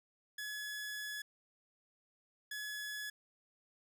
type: tone bursts at uneven times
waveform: sawtooth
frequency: 1698 Hz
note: G#6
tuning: 38 cents sharp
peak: -37 dBFS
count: 2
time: 0.38-1.22 / 2.51-3.1 s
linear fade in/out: 5 ms
effects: none